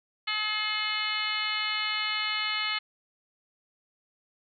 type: harmonic tone with a mistuned harmonic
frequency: 426.9 Hz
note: G#4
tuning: 48 cents sharp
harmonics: 2 / 3 / 4 / 5 / 6 / 7 / 8 / 9 / 10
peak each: -43 / -35 / -39 / -32 / -39 / -33 / -38 / -44 / -36 dBFS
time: 0.27-2.79 s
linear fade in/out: 10 ms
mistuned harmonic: 8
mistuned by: +41 cents
effects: none